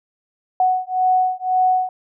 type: beating tone pair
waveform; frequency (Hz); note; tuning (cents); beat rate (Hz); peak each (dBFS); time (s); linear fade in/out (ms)
sine; 740 / 741.9; F#5 / F#5; 0 / +4; 1.9; -18; 0.6-1.89; 2
effects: none